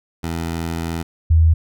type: tone pair in turn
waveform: 15% pulse / sine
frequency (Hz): 83 / 80.78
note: E2 / E2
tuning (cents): +12 / -35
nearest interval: unison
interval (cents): 47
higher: first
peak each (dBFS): -16 / -9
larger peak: second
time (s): 0.23-1.03 / 1.3-1.54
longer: first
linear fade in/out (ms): 10
effects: none